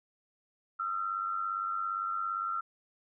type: tone pair together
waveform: sine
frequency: 1259 / 1356.5 Hz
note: D#6 / E6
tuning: +20 / +49 cents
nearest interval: minor second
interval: 129 cents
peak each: -37 / -32 dBFS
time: 0.79-2.61 s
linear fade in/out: 10 ms
effects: none